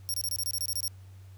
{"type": "tone bursts", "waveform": "15% pulse", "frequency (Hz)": 5570, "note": "F8", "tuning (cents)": -5, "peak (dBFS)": -23, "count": 11, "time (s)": [0.09, 0.879], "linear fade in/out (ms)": 0, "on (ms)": 49, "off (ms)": 25, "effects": ["added 95 Hz sine -46 dBFS peak until 1.37 s", "pink hiss -63 dBFS RMS until 1.37 s"]}